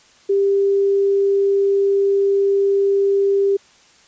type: tone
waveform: sine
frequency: 396.2 Hz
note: G4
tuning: 18 cents sharp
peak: -13 dBFS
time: 0.29-3.57 s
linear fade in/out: 10 ms
effects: white hiss -51 dBFS RMS until 4.07 s + resampled to 16000 Hz